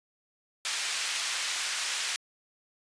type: band-pass noise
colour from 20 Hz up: pink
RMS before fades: -32 dBFS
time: 0.65-2.16 s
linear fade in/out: 0 ms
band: 1900 to 8700 Hz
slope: 12 dB/octave
effects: resampled to 22050 Hz